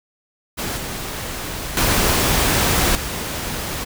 pink noise with level steps, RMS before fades -25 / -28 / -17 / -26 dBFS, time 0.57-3.85 s, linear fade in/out 20 ms, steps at 0.77 / 1.77 / 2.95 s, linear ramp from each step 2 ms, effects none

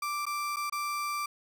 35% pulse tone with dropouts, 1174.7 Hz, D6, in tune, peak -29 dBFS, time 0.02-1.26 s, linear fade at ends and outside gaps 5 ms, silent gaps 0.255-0.265 / 0.561-0.567 / 0.698-0.723 s, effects none

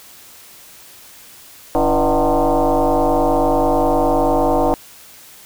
sine tone with frequency modulation, 129.3 Hz, C3, 20 cents flat, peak -12 dBFS, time 1.75-4.74 s, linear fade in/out 0 ms, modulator 154 Hz, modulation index 5.2, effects white hiss -42 dBFS RMS until 5.45 s

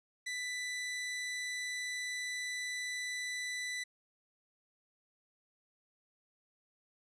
sawtooth tone, 1987 Hz, B6, 10 cents sharp, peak -33 dBFS, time 0.26-3.84 s, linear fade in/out 10 ms, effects resampled to 22050 Hz

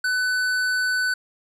triangle tone with tanh clipping, 1500 Hz, F#6, 23 cents sharp, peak -22 dBFS, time 0.04-1.14 s, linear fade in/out 5 ms, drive 18 dB, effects resampled to 32000 Hz

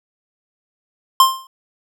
square tone with exponential decay, 1053 Hz, C6, 11 cents sharp, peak -5 dBFS, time 1.2-1.47 s, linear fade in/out 2 ms, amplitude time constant 58 ms, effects none

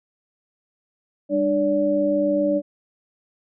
sine tone cluster, 199.4 / 298.5 / 574 Hz, G3 / D4 / D5, +30 / +28 / -40 cents, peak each -28 / -21 / -20 dBFS, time 1.29-2.62 s, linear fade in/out 50 ms, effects none

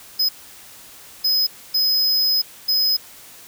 square tone bursts at uneven times, 5060 Hz, D#8, 28 cents sharp, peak -16 dBFS, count 4, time 0.19-0.29 / 1.24-1.47 / 1.74-2.42 / 2.68-2.97 s, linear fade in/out 10 ms, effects white hiss -43 dBFS RMS until 3.47 s

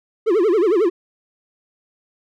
triangle tone with vibrato, 390 Hz, G4, 9 cents flat, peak -11 dBFS, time 0.26-0.9 s, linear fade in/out 20 ms, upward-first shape sine, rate 11 Hz, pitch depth 260 cents each way, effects none

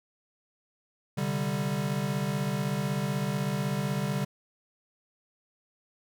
square chord, C suspended second, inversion none, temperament equal, 130.81 / 146.83 / 196 Hz, C3 / D3 / G3, 0 / 0 / 0 cents, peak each -35 / -32 / -32 dBFS, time 1.17-4.25 s, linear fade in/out 10 ms, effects none

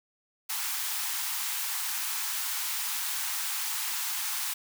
white high-pass noise, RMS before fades -32 dBFS, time 0.49-4.54 s, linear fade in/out 10 ms, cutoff 780 Hz, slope 96 dB/octave, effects none

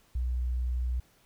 sine tone, 61.7 Hz, B1, 1 cent flat, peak -27 dBFS, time 0.15-1 s, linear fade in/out 5 ms, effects pink hiss -64 dBFS RMS until 1.25 s

